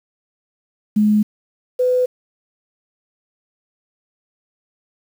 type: tone pair in turn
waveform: sine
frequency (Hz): 211.1 / 502.1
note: G#3 / B4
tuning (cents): +29 / +29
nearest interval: octave + minor third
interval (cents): 1500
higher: second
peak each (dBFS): -11 / -13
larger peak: first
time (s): 0.96-1.23 / 1.79-2.06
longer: neither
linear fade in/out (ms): 10
effects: 7-bit